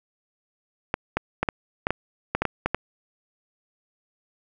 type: clicks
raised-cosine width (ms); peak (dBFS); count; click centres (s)
0.5; -7; 11; 0.941 / 1.17 / 1.43 / 1.488 / 1.869 / 1.906 / 2.35 / 2.42 / 2.453 / 2.66 / 2.746
effects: none